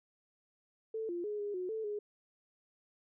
sine tone with pitch steps, 442.8 / 347.4 / 418.4 / 410.4 / 364.9 / 440.9 / 415.7 Hz, A4 / F4 / G#4 / G#4 / F#4 / A4 / G#4, +11 / -9 / +13 / -21 / -24 / +4 / +2 cents, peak -35 dBFS, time 0.94-1.99 s, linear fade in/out 5 ms, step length 150 ms, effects none

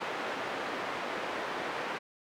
pink band-pass noise, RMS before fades -36 dBFS, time 0-1.99 s, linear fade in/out 20 ms, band 410 to 2200 Hz, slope 12 dB/octave, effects none

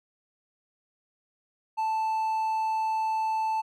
triangle tone, 880 Hz, A5, in tune, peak -23 dBFS, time 1.77-3.62 s, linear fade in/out 20 ms, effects none

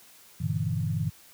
sine chord, E half-diminished seventh, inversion first, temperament equal with one note detuned, 98 / 117.15 / 146.83 / 164.81 Hz, G2 / Bb2 / D3 / E3, 0 / +9 / 0 / 0 cents, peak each -31 dBFS, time 0.4-1.1 s, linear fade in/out 10 ms, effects white hiss -54 dBFS RMS until 1.33 s + high-pass 60 Hz 12 dB/octave

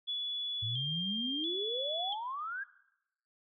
sine tone with vibrato, 3304 Hz, G#7, 10 cents flat, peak -33 dBFS, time 0.07-2.15 s, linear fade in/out 20 ms, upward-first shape square, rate 0.73 Hz, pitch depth 59 cents each way
sine exponential sweep, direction up, 103.7 to 1661.2 Hz, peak -36 dBFS, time 0.62-2.64 s, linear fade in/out 10 ms
effects noise-tail reverb RT60 0.8 s tail -17 dB re dry

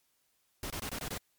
pink noise bursts, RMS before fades -38 dBFS, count 6, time 0.63-1.177 s, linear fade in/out 2 ms, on 72 ms, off 23 ms, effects white hiss -74 dBFS RMS until 1.38 s + MP3 96 kbps

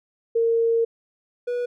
sine / triangle tone pair in turn, 459.6 / 486.9 Hz, A#4 / B4, -25 / -25 cents, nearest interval minor second, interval 100 cents, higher second, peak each -17 / -21 dBFS, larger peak first, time 0.35-0.85 / 1.47-1.66 s, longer first, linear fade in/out 10 ms, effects none

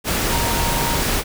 sine tone in noise, 932.3 Hz, A#5, in tune, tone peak -25 dBFS, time 0.28-1.01 s, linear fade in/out 50 ms, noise pink, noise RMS -20 dBFS, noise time 0.04-1.24 s, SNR -8 dB, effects none

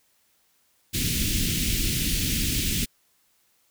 pink band-stop noise, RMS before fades -25 dBFS, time 0.93-2.86 s, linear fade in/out 20 ms, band 300 to 2400 Hz, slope 24 dB/octave, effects white hiss -66 dBFS RMS until 3.7 s

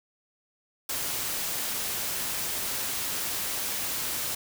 white noise, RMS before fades -31 dBFS, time 0.89-4.35 s, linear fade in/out 5 ms, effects none

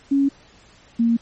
sine tone pair in turn, 277.2 / 231.7 Hz, C#4 / A#3, 0 / -10 cents, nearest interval minor third, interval 310 cents, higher first, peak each -14 dBFS, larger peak neither, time 0.11-0.29 / 0.99-1.17 s, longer neither, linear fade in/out 10 ms, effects pink hiss -51 dBFS RMS until 1.21 s + MP3 32 kbps

